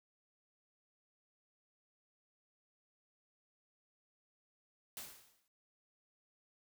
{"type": "noise with exponential decay", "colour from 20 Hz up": "white", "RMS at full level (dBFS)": -44, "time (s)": [4.97, 5.48], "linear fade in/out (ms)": 1, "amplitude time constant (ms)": 110, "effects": []}